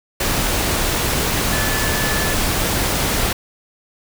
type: tone in noise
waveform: sine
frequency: 1735 Hz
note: A6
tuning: 25 cents flat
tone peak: -25 dBFS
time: 1.52-2.34 s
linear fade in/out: 5 ms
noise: pink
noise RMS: -19 dBFS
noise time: 0.2-3.33 s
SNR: -9 dB
effects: none